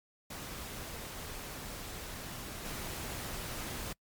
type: noise with level steps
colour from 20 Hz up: pink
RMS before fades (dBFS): -43 / -40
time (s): 0.3-3.93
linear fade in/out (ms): 5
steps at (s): 2.65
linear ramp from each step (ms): 5
effects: noise-tail reverb RT60 0.1 s tail -25 dB re dry + MP3 96 kbps